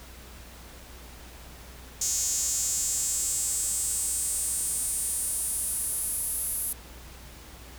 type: tone with high-pass filter sweep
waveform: square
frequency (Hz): 167.6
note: E3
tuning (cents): +29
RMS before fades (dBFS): -29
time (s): 2.01-6.73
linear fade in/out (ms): 5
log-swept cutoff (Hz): 6700 to 11000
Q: 5.1
effects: added 60 Hz sine -47 dBFS peak until 7.78 s + pink hiss -48 dBFS RMS until 7.78 s